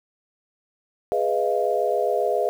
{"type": "chord", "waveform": "sine", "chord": "F half-diminished seventh", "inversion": "first", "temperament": "equal with one note detuned", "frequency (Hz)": [415.3, 493.9, 622.3, 689.6], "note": ["Ab4", "Cb5", "Eb5", "F5"], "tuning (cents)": [0, 0, 0, -22], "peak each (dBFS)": -25, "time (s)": [1.12, 2.49], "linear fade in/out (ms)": 0, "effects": ["8-bit"]}